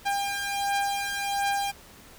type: beating tone pair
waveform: sawtooth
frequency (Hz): 800 / 801.4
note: G5 / G5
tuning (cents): +35 / +38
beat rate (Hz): 1.4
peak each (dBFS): -27 / -24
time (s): 0.05-1.72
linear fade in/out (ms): 20
effects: pink hiss -50 dBFS RMS until 2.18 s